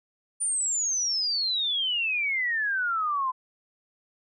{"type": "exponential sweep", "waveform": "sine", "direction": "down", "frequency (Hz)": [9397, 1011], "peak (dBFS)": -24, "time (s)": [0.4, 3.32], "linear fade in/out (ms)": 20, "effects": []}